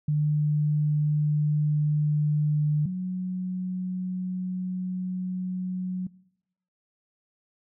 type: tone pair in turn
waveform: sine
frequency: 149.8 / 183.71 Hz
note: D3 / F#3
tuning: +35 / -12 cents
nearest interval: major third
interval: 353 cents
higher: second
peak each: -21 / -27 dBFS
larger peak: first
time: 0.08-2.86 / 2.86-6.07 s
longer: second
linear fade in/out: 5 ms
effects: noise-tail reverb RT60 0.8 s tail -21 dB re dry